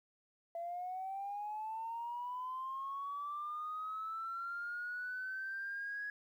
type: linear sweep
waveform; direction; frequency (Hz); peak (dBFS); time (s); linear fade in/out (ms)
sine; up; 672 to 1673; -38; 0.55-6.1; 2
effects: tanh soft clip ceiling -34 dBFS + 12-bit